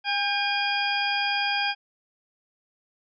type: harmonic tone with a mistuned harmonic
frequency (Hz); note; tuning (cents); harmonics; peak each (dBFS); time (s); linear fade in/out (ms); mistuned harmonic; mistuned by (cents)
813; G#5; -37; 1 / 2 / 3 / 4 / 6; -28 / -29 / -29 / -30 / -32; 0.04-1.75; 50; 2; -33
effects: none